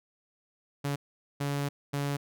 sawtooth tone bursts at uneven times, 142.2 Hz, C#3, 45 cents sharp, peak -25 dBFS, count 3, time 0.84-0.96 / 1.4-1.69 / 1.93-2.17 s, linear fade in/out 10 ms, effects none

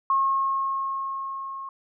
sine tone with level ramp, 1083 Hz, C#6, 41 cents flat, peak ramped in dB -18 to -33 dBFS, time 0.1-1.69 s, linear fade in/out 2 ms, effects none

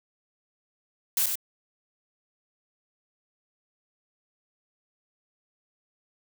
blue noise with echo, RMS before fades -24 dBFS, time 1.17-1.26 s, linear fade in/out 2 ms, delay 95 ms, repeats 1, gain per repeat -5 dB, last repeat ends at 1.355 s, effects none

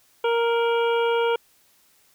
harmonic tone with a mistuned harmonic, 466.2 Hz, A#4, in tune, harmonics 1 / 2 / 3 / 5 / 6 / 7, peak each -20 / -26 / -30 / -34 / -36 / -37 dBFS, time 0.24-1.36 s, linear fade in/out 5 ms, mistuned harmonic 6, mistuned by +36 cents, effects white hiss -60 dBFS RMS until 2.14 s

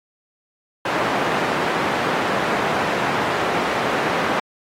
white band-pass noise, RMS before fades -22 dBFS, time 0.85-4.4 s, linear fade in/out 5 ms, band 170 to 1300 Hz, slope 12 dB/octave, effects AAC 48 kbps

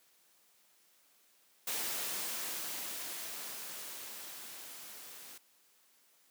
white noise with level ramp, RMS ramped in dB -36 to -51 dBFS, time 1.67-5.38 s, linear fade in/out 5 ms, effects white hiss -68 dBFS RMS until 6.3 s + high-pass 200 Hz 12 dB/octave

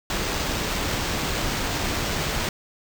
pink noise with sample-and-hold, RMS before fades -26 dBFS, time 0.1-2.49 s, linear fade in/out 2 ms, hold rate 11025 Hz, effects none

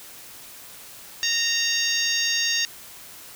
harmonic tone with a mistuned harmonic, 925 Hz, A#5, 14 cents flat, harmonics 2 / 3 / 4 / 5 / 6 / 7, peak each -28 / -28 / -28 / -28 / -28 / -28 dBFS, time 1.23-2.65 s, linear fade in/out 0 ms, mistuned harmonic 5, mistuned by +15 cents, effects white hiss -43 dBFS RMS until 3.35 s

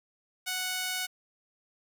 sawtooth tone with high-pass filter, 739 Hz, F#5, 2 cents flat, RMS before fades -33 dBFS, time 0.46-1.07 s, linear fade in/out 20 ms, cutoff 1900 Hz, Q 0.65, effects 10-bit

